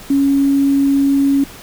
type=tone with quantisation; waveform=sine; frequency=277.2 Hz; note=C#4; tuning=in tune; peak=-10 dBFS; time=0.1-1.44 s; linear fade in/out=5 ms; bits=6; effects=pink hiss -36 dBFS RMS until 1.62 s